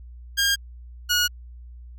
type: tone pair in turn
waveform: 15% pulse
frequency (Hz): 1613 / 1449.7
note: G6 / F#6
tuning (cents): +49 / -36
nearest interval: major second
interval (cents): 185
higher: first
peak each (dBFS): -12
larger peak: neither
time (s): 0.37-0.56 / 1.09-1.28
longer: neither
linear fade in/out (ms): 20
effects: added 60 Hz sine -39 dBFS peak until 1.98 s